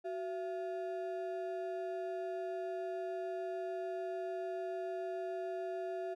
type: ring-modulated tone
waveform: triangle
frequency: 523.3 Hz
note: C5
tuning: in tune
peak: -32 dBFS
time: 0.04-6.15 s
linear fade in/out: 20 ms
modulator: 150 Hz
effects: none